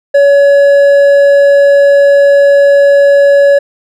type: tone with hard clipping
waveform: sine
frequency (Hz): 564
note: C#5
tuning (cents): +30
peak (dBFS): -4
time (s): 0.14-3.59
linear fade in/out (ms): 10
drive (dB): 5
effects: none